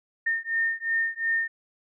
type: beating tone pair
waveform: sine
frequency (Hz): 1821 / 1823.8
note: A#6 / A#6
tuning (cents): -41 / -38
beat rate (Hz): 2.8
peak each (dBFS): -27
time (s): 0.26-1.48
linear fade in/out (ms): 10
effects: none